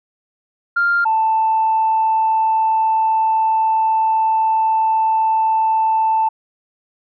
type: tone pair in turn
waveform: sine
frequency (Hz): 1396.9 / 883.8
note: F6 / A5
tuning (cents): 0 / +7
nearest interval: minor sixth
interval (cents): 793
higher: first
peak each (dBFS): -12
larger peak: neither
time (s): 0.76-1.05 / 1.05-6.29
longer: second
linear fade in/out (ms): 10
effects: tanh soft clip ceiling -8 dBFS